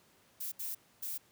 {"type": "noise bursts at uneven times", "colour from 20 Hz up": "violet", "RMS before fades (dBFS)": -39, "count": 3, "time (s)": [[0.4, 0.52], [0.59, 0.75], [1.02, 1.18]], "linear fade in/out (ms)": 10, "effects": ["pink hiss -66 dBFS RMS until 1.31 s", "high-pass 100 Hz 12 dB/octave"]}